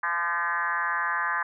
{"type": "tone with frequency modulation", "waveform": "sine", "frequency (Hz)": 1370, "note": "F6", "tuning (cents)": -34, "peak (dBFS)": -24, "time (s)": [0.03, 1.43], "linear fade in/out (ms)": 5, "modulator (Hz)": 171, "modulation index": 2.7, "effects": []}